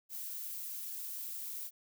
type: noise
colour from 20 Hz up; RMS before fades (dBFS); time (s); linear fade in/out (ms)
violet; -42; 0.09-1.71; 50
effects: none